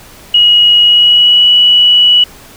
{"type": "tone with pitch glide", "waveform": "sine", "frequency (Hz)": [2900, 2940], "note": ["F#7", "F#7"], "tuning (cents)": [-35, -12], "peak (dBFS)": -3, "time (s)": [0.34, 2.24], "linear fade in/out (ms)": 5, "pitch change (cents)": 23, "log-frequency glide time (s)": [0.84, 1.47], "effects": ["pink hiss -36 dBFS RMS until 2.56 s"]}